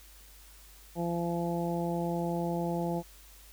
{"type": "harmonic tone", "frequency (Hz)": 170.9, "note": "F3", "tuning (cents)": -37, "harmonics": [1, 2, 3, 4, 5], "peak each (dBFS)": [-32, -35, -37, -38, -39], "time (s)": [0.95, 3.03], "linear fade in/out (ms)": 50, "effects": ["added 50 Hz sine -54 dBFS peak until 3.52 s", "white hiss -56 dBFS RMS until 3.52 s"]}